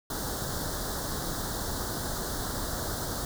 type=band-stop noise; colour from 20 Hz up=pink; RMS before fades=-33 dBFS; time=0.1-3.25 s; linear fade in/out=2 ms; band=1700 to 3600 Hz; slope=48 dB/octave; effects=none